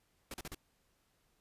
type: noise bursts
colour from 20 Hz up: pink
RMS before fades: -44 dBFS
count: 4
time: 0.31-0.547 s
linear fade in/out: 2 ms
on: 30 ms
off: 39 ms
effects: pink hiss -75 dBFS RMS until 1.4 s + resampled to 32000 Hz

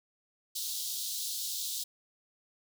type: high-pass noise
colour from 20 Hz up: pink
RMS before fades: -36 dBFS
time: 0.55-1.84 s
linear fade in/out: 10 ms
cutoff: 3500 Hz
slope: 48 dB/octave
effects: none

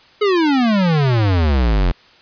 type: exponential sweep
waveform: square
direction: down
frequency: 430.9 to 41.2 Hz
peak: -13 dBFS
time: 0.21-1.92 s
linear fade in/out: 10 ms
effects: white hiss -48 dBFS RMS until 2.21 s + resampled to 11025 Hz

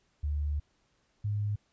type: tone pair in turn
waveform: sine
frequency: 73.42 / 103.83 Hz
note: D2 / G#2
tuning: 0 / 0 cents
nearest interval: tritone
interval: 600 cents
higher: second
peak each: -28 dBFS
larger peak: neither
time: 0.23-0.6 / 1.24-1.56 s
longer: first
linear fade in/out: 10 ms
effects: pink hiss -72 dBFS RMS until 1.72 s + resampled to 16000 Hz

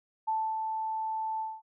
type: tone with ADSR envelope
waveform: sine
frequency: 880 Hz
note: A5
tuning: in tune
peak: -26 dBFS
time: 0.27-1.62 s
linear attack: 15 ms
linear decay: 270 ms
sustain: -4 dB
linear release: 220 ms
effects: none

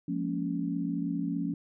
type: chord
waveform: sine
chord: Bb minor seventh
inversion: second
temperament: just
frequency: 174.81 / 209.8 / 233.1 / 279.7 Hz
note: F3 / Ab3 / Bb3 / Db4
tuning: +2 / +18 / 0 / +16 cents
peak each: -33 / -38 / -37 / -32 dBFS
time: 0.08-1.54 s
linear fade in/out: 5 ms
effects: none

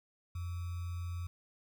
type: tone with sample-and-hold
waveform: sine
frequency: 87.31 Hz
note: F2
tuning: in tune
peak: -36 dBFS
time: 0.35-1.27 s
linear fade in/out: 5 ms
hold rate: 1225 Hz
effects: none

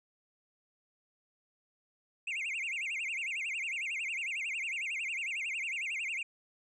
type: tone with vibrato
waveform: triangle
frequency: 2413 Hz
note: D7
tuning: 46 cents sharp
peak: -32 dBFS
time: 2.27-6.23 s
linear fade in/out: 5 ms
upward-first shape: sine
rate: 11 Hz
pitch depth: 260 cents each way
effects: resampled to 22050 Hz

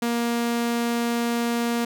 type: tone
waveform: sawtooth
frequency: 235.6 Hz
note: A#3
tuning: 19 cents sharp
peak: -18 dBFS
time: 0.02-1.85 s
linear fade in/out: 5 ms
effects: none

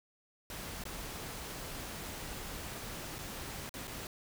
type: noise with dropouts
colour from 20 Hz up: pink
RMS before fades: -43 dBFS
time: 0.5-4.07 s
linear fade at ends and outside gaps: 1 ms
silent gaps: 0.838-0.853 / 3.184-3.188 / 3.693-3.74 / 3.872-3.878 s
effects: none

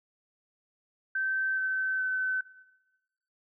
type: tone with pitch steps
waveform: sine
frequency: 1548 / 1534.6 / 1521.4 Hz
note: G6 / G6 / F#6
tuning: -22 / -37 / +48 cents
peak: -27 dBFS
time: 1.15-2.41 s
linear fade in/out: 5 ms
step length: 420 ms
effects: noise-tail reverb RT60 1.0 s tail -17 dB re dry

